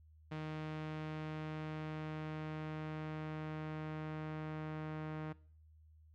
sawtooth tone with low-pass filter sweep, 155.2 Hz, D#3, 4 cents flat, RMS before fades -43 dBFS, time 0.31-5.33 s, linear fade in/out 10 ms, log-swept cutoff 3000 to 1900 Hz, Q 0.93, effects noise-tail reverb RT60 0.5 s tail -21 dB re dry + added 78 Hz sine -60 dBFS peak until 6.14 s

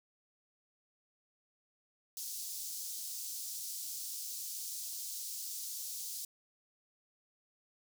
pink high-pass noise, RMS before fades -42 dBFS, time 2.17-6.25 s, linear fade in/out 2 ms, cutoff 5000 Hz, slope 24 dB/octave, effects none

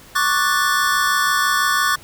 square chord, D major seventh, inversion third, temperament equal, 1108.7 / 1174.7 / 1480 / 1760 Hz, C#6 / D6 / F#6 / A6, 0 / 0 / 0 / 0 cents, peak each -22 dBFS, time 0.15-1.96 s, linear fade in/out 10 ms, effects pink hiss -44 dBFS RMS until 2.03 s

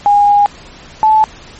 sine tone pair in turn, 818 / 868.5 Hz, G#5 / A5, -26 / -23 cents, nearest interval minor second, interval 103 cents, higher second, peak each -5 dBFS, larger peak neither, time 0.06-0.46 / 1.03-1.24 s, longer first, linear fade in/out 0 ms, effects pink hiss -36 dBFS RMS until 1.59 s + MP3 32 kbps

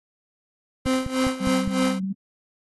30% pulse tone with tremolo, 260 Hz, C4, 11 cents flat, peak -16 dBFS, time 0.85-2 s, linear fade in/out 20 ms, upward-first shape sine, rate 3.3 Hz, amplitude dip 80%
click train, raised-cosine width 5 ms, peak -16 dBFS, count 5, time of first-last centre 0.86-1.676 s, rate 4.9 Hz
sine tone with vibrato, 192.5 Hz, G3, 31 cents flat, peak -25 dBFS, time 1.4-2.13 s, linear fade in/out 10 ms, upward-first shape triangle, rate 4.5 Hz, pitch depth 34 cents each way
effects AAC 32 kbps

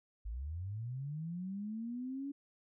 sine linear sweep, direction up, 49 to 284.8 Hz, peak -38 dBFS, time 0.25-2.32 s, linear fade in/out 10 ms, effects none

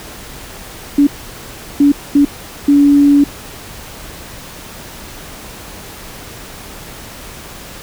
sine tone bursts at uneven times, 285.6 Hz, D4, 48 cents flat, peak -5 dBFS, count 4, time 0.98-1.07 / 1.8-1.92 / 2.15-2.25 / 2.68-3.24 s, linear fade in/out 5 ms, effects pink hiss -32 dBFS RMS until 7.82 s

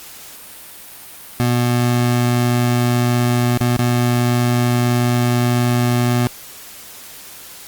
25% pulse tone with dropouts, 121.6 Hz, B2, 26 cents flat, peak -10 dBFS, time 1.4-6.27 s, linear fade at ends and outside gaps 0 ms, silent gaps 3.574-3.606 / 3.768-3.791 s, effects white hiss -37 dBFS RMS until 7.67 s + Opus 48 kbps

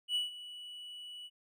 triangle tone with ADSR envelope, 2948 Hz, F#7, 7 cents flat, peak -27 dBFS, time 0.08-1.3 s, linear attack 71 ms, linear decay 150 ms, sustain -16 dB, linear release 43 ms, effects none

